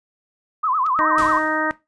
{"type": "tone with vibrato", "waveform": "sine", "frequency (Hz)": 1139, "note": "C#6", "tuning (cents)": 47, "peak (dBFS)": -17, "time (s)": [0.63, 1.39], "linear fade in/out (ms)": 10, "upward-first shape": "sine", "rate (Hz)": 9.4, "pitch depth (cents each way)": 230}
{"type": "clicks", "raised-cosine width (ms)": 0.2, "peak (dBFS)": [-28, -23], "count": 2, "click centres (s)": [0.862, 0.865]}
{"type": "harmonic tone", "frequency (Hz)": 311.1, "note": "D#4", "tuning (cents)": 0, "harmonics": [1, 2, 3, 4, 5, 6], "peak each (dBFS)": [-26, -26, -26, -26, -26, -26], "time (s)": [0.99, 1.71], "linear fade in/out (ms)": 0}
{"type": "noise with exponential decay", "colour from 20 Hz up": "pink", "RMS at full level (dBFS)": -29, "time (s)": [1.18, 1.74], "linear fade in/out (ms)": 2, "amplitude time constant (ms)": 120}
{"effects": ["noise-tail reverb RT60 0.2 s tail -17 dB re dry", "resampled to 22050 Hz"]}